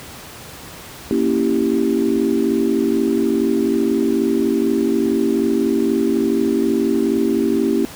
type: chord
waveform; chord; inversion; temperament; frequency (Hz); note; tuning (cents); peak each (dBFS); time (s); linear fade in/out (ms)
sine; A# diminished seventh; none; equal; 233.1 / 277.2 / 329.6 / 392; A#3 / C#4 / E4 / G4; 0 / 0 / 0 / 0; -20; 1.11-7.85; 0
effects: pink hiss -36 dBFS RMS until 7.95 s + high-pass 60 Hz 12 dB/octave